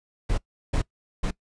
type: noise bursts at uneven times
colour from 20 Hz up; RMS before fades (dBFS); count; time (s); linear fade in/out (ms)
brown; -23; 3; 0.29-0.38 / 0.73-0.82 / 1.23-1.31; 10
effects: noise-tail reverb RT60 0.1 s tail -21 dB re dry + resampled to 22050 Hz